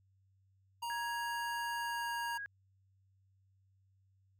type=tone; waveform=square; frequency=942 Hz; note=A#5; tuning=18 cents sharp; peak=-38 dBFS; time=0.82-2.38 s; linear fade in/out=10 ms
type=tone with pitch glide; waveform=sine; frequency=1658 to 1643.7 Hz; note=G#6 to G#6; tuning=-3 to -18 cents; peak=-40 dBFS; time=0.9-2.46 s; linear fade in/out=0 ms; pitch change=-15 cents; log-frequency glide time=1.77-2.1 s
effects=added 96 Hz sine -68 dBFS peak until 4.39 s